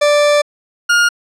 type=tone pair in turn; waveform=40% pulse; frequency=587.3 / 1420 Hz; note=D5 / F6; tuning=0 / +28 cents; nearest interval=octave + minor third; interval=1528 cents; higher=second; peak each=-8 dBFS; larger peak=neither; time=0.01-0.42 / 0.89-1.09 s; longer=first; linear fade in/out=10 ms; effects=low-pass 8000 Hz 12 dB/octave